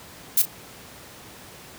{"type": "noise with echo", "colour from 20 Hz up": "violet", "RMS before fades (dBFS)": -17, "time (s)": [0.37, 0.42], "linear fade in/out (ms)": 5, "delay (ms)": 35, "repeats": 1, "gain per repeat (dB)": -12, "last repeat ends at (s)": 0.455, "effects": ["pink hiss -44 dBFS RMS until 1.78 s", "high-pass 80 Hz 12 dB/octave"]}